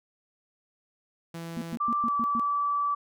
sawtooth tone, 166.8 Hz, E3, 21 cents sharp, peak -32 dBFS, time 1.34-1.76 s, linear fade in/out 5 ms
sine tone bursts, 233.1 Hz, A#3, in tune, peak -30 dBFS, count 6, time 1.57-2.396 s, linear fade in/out 0 ms, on 46 ms, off 110 ms
sine tone with pitch glide, 1174.7 to 1155.2 Hz, D6 to D6, 0 to -29 cents, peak -24 dBFS, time 1.8-2.95 s, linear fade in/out 10 ms, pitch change -29 cents, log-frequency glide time 2.02-2.12 s
effects none

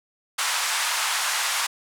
pink band-pass noise, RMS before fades -25 dBFS, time 0.38-1.67 s, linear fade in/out 10 ms, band 910 to 11000 Hz, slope 24 dB/octave, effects none

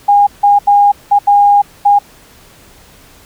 sine tone bursts at uneven times, 814 Hz, G#5, 35 cents flat, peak -4 dBFS, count 6, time 0.08-0.27 / 0.43-0.59 / 0.67-0.92 / 1.11-1.19 / 1.27-1.62 / 1.85-1.99 s, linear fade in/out 10 ms, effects pink hiss -42 dBFS RMS until 3.25 s

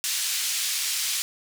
white band-pass noise, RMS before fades -27 dBFS, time 0.04-1.22 s, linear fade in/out 0 ms, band 2500 to 8700 Hz, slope 12 dB/octave, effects none

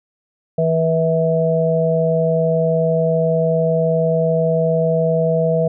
harmonic tone, 162.6 Hz, E3, 23 cents flat, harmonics 1 / 3 / 4, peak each -18 / -18 / -18 dBFS, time 0.58-5.68 s, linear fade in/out 5 ms, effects none

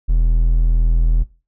triangle tone, 41 Hz, E1, 9 cents flat, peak -9 dBFS, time 0.08-1.24 s, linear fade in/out 20 ms, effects noise-tail reverb RT60 0.3 s tail -18 dB re dry

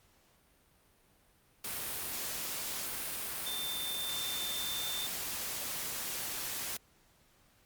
sine tone in noise, 3572 Hz, A7, 25 cents sharp, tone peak -37 dBFS, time 3.46-5.07 s, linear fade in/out 5 ms, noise white, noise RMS -38 dBFS, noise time 1.64-6.77 s, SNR -2 dB, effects pink hiss -67 dBFS RMS until 7.65 s + Opus 48 kbps

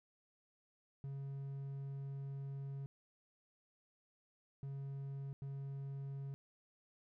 triangle tone bursts at uneven times, 137.9 Hz, C#3, 9 cents flat, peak -40 dBFS, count 3, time 1.04-2.86 / 4.63-5.33 / 5.42-6.34 s, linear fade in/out 0 ms, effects none

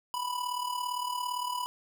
square tone with amplitude modulation, 987.8 Hz, B5, in tune, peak -29 dBFS, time 0.14-1.66 s, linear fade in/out 0 ms, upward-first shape sine, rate 37.6 Hz, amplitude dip 65%, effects none

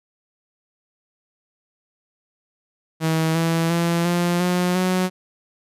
sawtooth tone with pitch steps, 160.7 / 165.12 / 169.67 / 174.34 / 179.13 / 184.06 Hz, E3 / E3 / F3 / F3 / F3 / F#3, -44 / +3 / -50 / -3 / +44 / -9 cents, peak -14 dBFS, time 3-5.1 s, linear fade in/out 50 ms, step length 350 ms, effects resampled to 32000 Hz

